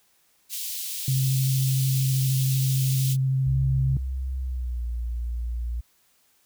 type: high-pass noise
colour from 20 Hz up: white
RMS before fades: -32 dBFS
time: 0.49-3.17 s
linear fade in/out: 50 ms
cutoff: 2900 Hz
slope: 24 dB/octave
type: tone with vibrato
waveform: sine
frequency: 132.5 Hz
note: C3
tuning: 22 cents sharp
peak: -20 dBFS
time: 1.08-3.97 s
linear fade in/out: 2 ms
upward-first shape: triangle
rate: 13 Hz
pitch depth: 16 cents each way
type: tone with pitch glide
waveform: sine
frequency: 65.41 to 58.95 Hz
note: C2 to A#1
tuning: 0 to +20 cents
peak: -26 dBFS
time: 3.46-5.81 s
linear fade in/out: 10 ms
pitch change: -180 cents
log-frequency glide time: 4.38-4.85 s
effects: white hiss -64 dBFS RMS until 6.45 s